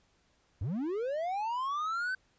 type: linear sweep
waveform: triangle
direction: up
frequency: 78.3 to 1547 Hz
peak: -29 dBFS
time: 0.61-2.15 s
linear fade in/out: 5 ms
effects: pink hiss -70 dBFS RMS until 2.38 s + resampled to 16000 Hz